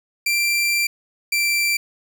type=tone pair in turn; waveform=sawtooth; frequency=2359 / 2349 Hz; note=D7 / D7; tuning=+7 / 0 cents; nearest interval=unison; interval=7 cents; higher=first; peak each=-14 dBFS; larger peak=neither; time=0.26-0.87 / 1.32-1.77 s; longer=first; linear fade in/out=5 ms; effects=none